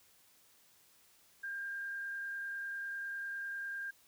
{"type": "tone with frequency modulation", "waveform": "sine", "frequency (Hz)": 1600, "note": "G6", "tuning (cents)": 35, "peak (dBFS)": -38, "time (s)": [1.43, 3.91], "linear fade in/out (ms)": 10, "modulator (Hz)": 30, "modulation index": 0.53, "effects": ["white hiss -66 dBFS RMS until 4.07 s"]}